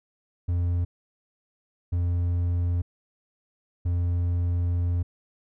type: tone bursts at uneven times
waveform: triangle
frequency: 87.31 Hz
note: F2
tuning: in tune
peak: -20 dBFS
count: 3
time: 0.48-0.85 / 1.92-2.82 / 3.85-5.03 s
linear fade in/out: 10 ms
effects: none